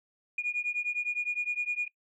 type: beating tone pair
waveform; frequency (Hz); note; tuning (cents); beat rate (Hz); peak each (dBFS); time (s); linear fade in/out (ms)
sine; 2437 / 2446.8; D#7 / D#7; -37 / -30; 9.8; -31; 0.38-1.88; 5
effects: noise-tail reverb RT60 0.1 s tail -23 dB re dry + tanh soft clip ceiling -22 dBFS